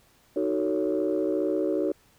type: chord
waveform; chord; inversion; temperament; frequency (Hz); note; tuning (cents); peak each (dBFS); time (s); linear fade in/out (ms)
sine; D# half-diminished seventh; none; just; 311.1 / 373.4 / 448 / 560; D#4 / F#4 / A4 / C#5; 0 / +16 / +31 / +18; -27 / -27 / -30 / -29; 0.36-1.92; 5
effects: tanh soft clip ceiling -16 dBFS + pink hiss -61 dBFS RMS until 2.18 s